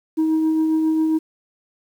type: tone with tremolo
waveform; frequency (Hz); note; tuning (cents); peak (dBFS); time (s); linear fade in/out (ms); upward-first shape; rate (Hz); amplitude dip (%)
sine; 316.7; D#4; +31; -12; 0.17-1.19; 20; triangle; 7.4; 35
effects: tanh soft clip ceiling -14 dBFS + 8-bit